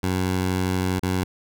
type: tone with dropouts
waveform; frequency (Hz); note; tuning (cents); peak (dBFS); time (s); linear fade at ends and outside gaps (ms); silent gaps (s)
15% pulse; 92.5; F#2; 0; -15; 0.03-1.24; 5; 0.995-1.029
effects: none